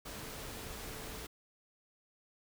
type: tone in noise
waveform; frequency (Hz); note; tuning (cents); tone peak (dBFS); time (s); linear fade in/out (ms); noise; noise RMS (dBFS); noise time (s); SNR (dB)
sine; 440; A4; 0; -55; 0.05-1.27; 10; pink; -45; 0.05-1.27; -13
effects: none